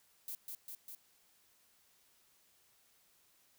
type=noise with echo; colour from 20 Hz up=violet; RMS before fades=-43 dBFS; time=0.28-0.35 s; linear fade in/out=2 ms; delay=200 ms; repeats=3; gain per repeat=-2 dB; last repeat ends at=0.95 s; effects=white hiss -70 dBFS RMS until 3.58 s